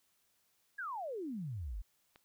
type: exponential sweep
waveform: sine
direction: down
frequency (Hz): 1700 to 42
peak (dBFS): -38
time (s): 0.78-1.82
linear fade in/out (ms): 10
type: click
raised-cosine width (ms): 0.3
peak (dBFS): -40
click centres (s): 2.159
effects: white hiss -75 dBFS RMS until 2.24 s